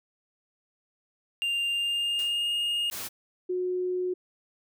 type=tone with pitch glide; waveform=triangle; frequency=2794 to 2844 Hz; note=F7 to F7; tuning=0 to +31 cents; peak=-24 dBFS; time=1.42-2.9 s; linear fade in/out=0 ms; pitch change=+31 cents; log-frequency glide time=1.7-2.51 s
type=noise with exponential decay; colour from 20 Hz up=white; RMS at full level=-41 dBFS; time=2.19-2.5 s; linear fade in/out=0 ms; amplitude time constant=67 ms
type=noise; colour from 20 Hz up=white; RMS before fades=-36 dBFS; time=2.91-3.09 s; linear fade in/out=20 ms
type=tone; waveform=sine; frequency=364.1 Hz; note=F#4; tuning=28 cents flat; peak=-26 dBFS; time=3.49-4.14 s; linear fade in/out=10 ms
effects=none